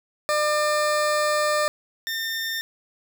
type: tone pair in turn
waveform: 20% pulse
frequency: 600 / 1809.4 Hz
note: D5 / A6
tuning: +37 / +48 cents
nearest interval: octave + perfect fifth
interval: 1911 cents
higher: second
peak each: -15 / -21 dBFS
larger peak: first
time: 0.29-1.68 / 2.07-2.61 s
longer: first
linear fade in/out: 0 ms
effects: none